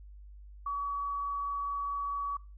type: tone with frequency modulation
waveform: sine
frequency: 1135 Hz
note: C#6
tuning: 41 cents sharp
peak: -31 dBFS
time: 0.66-2.37 s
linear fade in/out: 5 ms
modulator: 24.6 Hz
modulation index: 0.26
effects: noise-tail reverb RT60 0.3 s tail -20 dB re dry + added 50 Hz sine -47 dBFS peak until 2.57 s